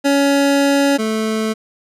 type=tone pair in turn; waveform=25% pulse; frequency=280.2 / 219.1 Hz; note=C#4 / A3; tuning=+19 / -7 cents; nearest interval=major third; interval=426 cents; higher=first; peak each=-8 / -13 dBFS; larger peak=first; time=0.04-0.98 / 0.98-1.54 s; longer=first; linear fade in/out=20 ms; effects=low-pass 11000 Hz 12 dB/octave